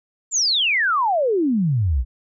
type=exponential sweep; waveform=sine; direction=down; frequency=7460 to 55 Hz; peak=-16 dBFS; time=0.31-2.05 s; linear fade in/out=50 ms; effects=none